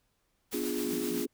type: noise with tremolo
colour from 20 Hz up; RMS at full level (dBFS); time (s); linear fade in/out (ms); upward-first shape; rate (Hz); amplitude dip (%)
white; -39; 0.51-1.26; 20; sine; 7.7; 30
type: chord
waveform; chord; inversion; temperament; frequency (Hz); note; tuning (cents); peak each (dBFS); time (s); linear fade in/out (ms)
sine; B diminished seventh; none; equal; 246.9 / 293.7 / 349.2 / 415.3; B3 / D4 / F4 / Ab4; 0 / 0 / 0 / 0; -36; 0.53-1.27; 10
type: band-pass noise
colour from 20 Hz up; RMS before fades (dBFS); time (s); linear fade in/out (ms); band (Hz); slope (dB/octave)
white; -43; 0.83-1.24; 50; 160 to 270; 96
effects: pink hiss -75 dBFS RMS until 1.33 s